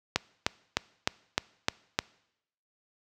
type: click train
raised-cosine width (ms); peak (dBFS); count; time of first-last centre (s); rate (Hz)
0.2; -6; 7; 0.16-1.989; 3.28
effects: noise-tail reverb RT60 0.8 s tail -23 dB re dry + high-pass 60 Hz 12 dB/octave